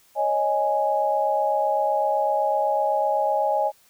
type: chord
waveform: sine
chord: C# suspended second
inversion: none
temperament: equal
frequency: 554.4 / 622.3 / 830.6 Hz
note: C#5 / D#5 / G#5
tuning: 0 / 0 / 0 cents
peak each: -26 / -24 / -22 dBFS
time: 0.15-3.72 s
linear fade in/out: 50 ms
effects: white hiss -58 dBFS RMS until 3.89 s